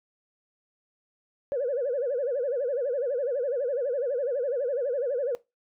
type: tone with vibrato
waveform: sine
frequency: 523.3 Hz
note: C5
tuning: in tune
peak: -24 dBFS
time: 1.52-5.35 s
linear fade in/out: 0 ms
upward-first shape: sine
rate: 12 Hz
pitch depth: 190 cents each way
effects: noise-tail reverb RT60 0.2 s tail -19 dB re dry + tanh soft clip ceiling -20 dBFS